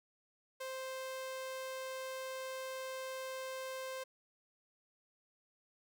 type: tone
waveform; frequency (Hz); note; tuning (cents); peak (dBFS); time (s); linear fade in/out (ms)
sawtooth; 523.3; C5; 0; -37; 0.6-4.04; 10
effects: none